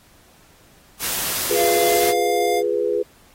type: noise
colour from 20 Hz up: white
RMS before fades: -24 dBFS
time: 0.99-2.14 s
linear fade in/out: 50 ms
type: chord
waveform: sine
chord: F diminished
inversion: none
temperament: equal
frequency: 349.2 / 415.3 / 493.9 Hz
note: F4 / Ab4 / Cb5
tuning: 0 / 0 / 0 cents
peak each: -26 / -21 / -22 dBFS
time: 1.5-3.03 s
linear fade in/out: 10 ms
type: tone with pitch glide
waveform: square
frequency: 690 to 702.5 Hz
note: F5 to F5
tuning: -21 to +10 cents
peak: -22 dBFS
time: 1.54-2.63 s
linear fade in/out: 50 ms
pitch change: +31 cents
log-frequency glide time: 1.94-2.06 s
effects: pink hiss -53 dBFS RMS until 3.34 s + AAC 48 kbps